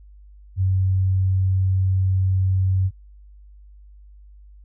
sine tone, 94.4 Hz, F#2, 35 cents sharp, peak -16 dBFS, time 0.56-2.91 s, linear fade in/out 50 ms, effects added 50 Hz sine -43 dBFS peak until 4.64 s

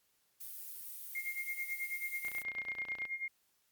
violet noise, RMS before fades -46 dBFS, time 0.4-2.43 s, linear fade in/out 10 ms
sine tone with tremolo, 2128 Hz, C7, 29 cents sharp, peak -34 dBFS, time 1.15-3.28 s, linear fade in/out 2 ms, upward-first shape sine, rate 9.2 Hz, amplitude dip 80%
click train, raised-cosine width 0.3 ms, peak -32 dBFS, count 25, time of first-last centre 2.25-3.053 s, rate 29.9 Hz
effects white hiss -75 dBFS RMS until 3.71 s + Opus 48 kbps

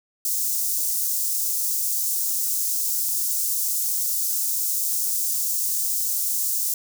white high-pass noise, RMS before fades -24 dBFS, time 0.25-6.74 s, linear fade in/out 2 ms, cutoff 5900 Hz, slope 24 dB/octave, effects none

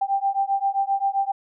sine beating tone pair, 784 / 791.6 Hz, G5 / G5, 0 / +17 cents, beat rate 7.6 Hz, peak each -23 dBFS, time 0.01-1.32 s, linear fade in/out 10 ms, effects none

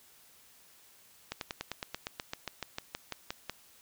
slowing click train, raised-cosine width 0.2 ms, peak -18 dBFS, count 17, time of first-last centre 1.32-3.496 s, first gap 92 ms, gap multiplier 1.05, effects white hiss -60 dBFS RMS until 3.81 s

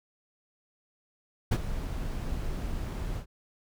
brown noise with ADSR envelope, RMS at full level -19 dBFS, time 1.51-3.26 s, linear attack 14 ms, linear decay 47 ms, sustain -14 dB, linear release 91 ms, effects none

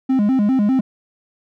triangle tone with vibrato, 233.1 Hz, A#3, in tune, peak -11 dBFS, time 0.09-0.81 s, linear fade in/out 10 ms, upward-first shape square, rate 5 Hz, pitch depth 210 cents each way, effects none

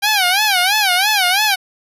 10% pulse tone with vibrato, 784 Hz, G5, in tune, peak -4 dBFS, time 0.02-1.56 s, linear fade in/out 20 ms, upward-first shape sine, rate 3 Hz, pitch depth 170 cents each way, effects resampled to 32000 Hz

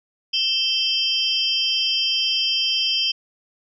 sine tone cluster, 2647 / 3138 / 4940 / 5480 Hz, E7 / G7 / D#8 / F8, +7 / +1 / -13 / -34 cents, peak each -29 / -20 / -26 / -28 dBFS, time 0.33-3.12 s, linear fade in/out 10 ms, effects none

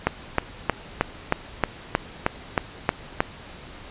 click train, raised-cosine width 0.5 ms, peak -3 dBFS, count 11, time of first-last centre 0.07-3.205 s, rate 3.19 Hz, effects pink hiss -42 dBFS RMS until 3.9 s + resampled to 8000 Hz

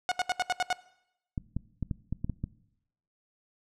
sawtooth tone bursts, 730 Hz, F#5, 24 cents flat, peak -21 dBFS, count 7, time 0.09-0.728 s, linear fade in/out 0 ms, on 26 ms, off 76 ms
clicks, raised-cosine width 5 ms, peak -19 dBFS, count 8, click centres 1.378 / 1.566 / 1.827 / 1.912 / 2.126 / 2.245 / 2.297 / 2.44 s
effects noise-tail reverb RT60 0.8 s tail -20 dB re dry + low-pass 7000 Hz 12 dB/octave

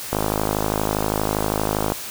click train, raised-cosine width 1 ms, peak -6 dBFS, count 95, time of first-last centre 0.13-1.92 s, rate 52.5 Hz, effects white hiss -32 dBFS RMS until 2.1 s

